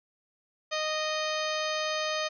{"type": "harmonic tone", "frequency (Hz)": 619, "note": "D#5", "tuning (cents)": -9, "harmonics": [1, 2, 3, 4, 5, 6, 7, 8, 10], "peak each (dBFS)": [-32, -35, -37, -38, -39, -40, -40, -41, -42], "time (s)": [0.71, 2.29], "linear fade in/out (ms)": 20, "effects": []}